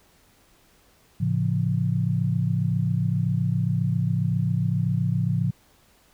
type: chord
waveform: sine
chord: A augmented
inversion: none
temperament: just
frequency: 110 / 137.5 / 171.88 Hz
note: A2 / C#3 / E#3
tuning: 0 / -14 / -27 cents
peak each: -25 dBFS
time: 1.2-5.51 s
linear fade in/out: 10 ms
effects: pink hiss -59 dBFS RMS until 6.13 s